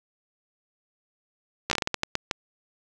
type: slowing click train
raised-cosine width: 0.2 ms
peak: -7 dBFS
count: 11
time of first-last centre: 1.7-2.312 s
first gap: 13 ms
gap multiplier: 1.32
effects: none